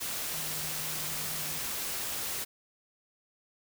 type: tone in noise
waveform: sine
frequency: 155.56 Hz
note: D#3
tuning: in tune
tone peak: -46 dBFS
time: 0.33-1.6 s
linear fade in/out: 20 ms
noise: white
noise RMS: -35 dBFS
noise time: 0-2.45 s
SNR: -14 dB
effects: none